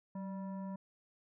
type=tone with frequency modulation; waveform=sine; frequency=190 Hz; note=F#3; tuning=46 cents sharp; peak=-39 dBFS; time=0.15-0.76 s; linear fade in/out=5 ms; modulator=781 Hz; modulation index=0.54; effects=none